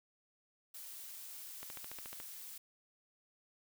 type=noise; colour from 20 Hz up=blue; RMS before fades=-49 dBFS; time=0.74-2.58 s; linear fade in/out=5 ms
type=click train; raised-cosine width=0.3 ms; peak=-31 dBFS; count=9; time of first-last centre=1.63-2.201 s; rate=14 Hz
effects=none